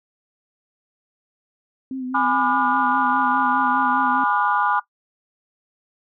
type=tone with vibrato; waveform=sine; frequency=258.6 Hz; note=C4; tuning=20 cents flat; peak=-25 dBFS; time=1.91-4.24 s; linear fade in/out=2 ms; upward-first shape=sine; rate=4.9 Hz; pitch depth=43 cents each way
type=chord; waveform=sine; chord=G# diminished seventh; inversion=none; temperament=just; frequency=830.6 / 996.7 / 1196.1 / 1435.3 Hz; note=G#5 / B5 / D6 / F6; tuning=0 / +16 / +31 / +47 cents; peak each=-22 dBFS; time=2.14-4.8 s; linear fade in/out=10 ms
effects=noise-tail reverb RT60 0.1 s tail -19 dB re dry + tanh soft clip ceiling -6 dBFS